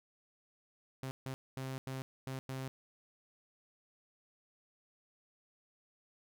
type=tone bursts at uneven times; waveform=sawtooth; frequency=132.1 Hz; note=C3; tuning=17 cents sharp; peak=-35 dBFS; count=6; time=1.03-1.11 / 1.26-1.34 / 1.57-1.78 / 1.87-2.02 / 2.27-2.39 / 2.49-2.68 s; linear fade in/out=0 ms; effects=none